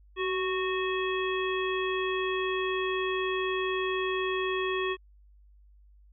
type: harmonic tone with a mistuned harmonic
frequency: 368 Hz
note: F#4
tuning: 9 cents flat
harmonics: 1 / 3 / 5 / 7 / 9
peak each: -29 / -34 / -36 / -37 / -39 dBFS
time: 0.16-4.97 s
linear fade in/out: 50 ms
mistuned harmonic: 1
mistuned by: +40 cents
effects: added 50 Hz sine -54 dBFS peak until 6.12 s